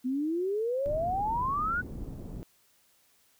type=exponential sweep; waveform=sine; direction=up; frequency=246.9 to 1503 Hz; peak=-27 dBFS; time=0.04-1.82 s; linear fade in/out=20 ms
type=low-pass noise; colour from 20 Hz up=pink; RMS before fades=-39 dBFS; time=0.86-2.43 s; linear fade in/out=0 ms; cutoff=310 Hz; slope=12 dB/octave
effects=white hiss -66 dBFS RMS until 3.39 s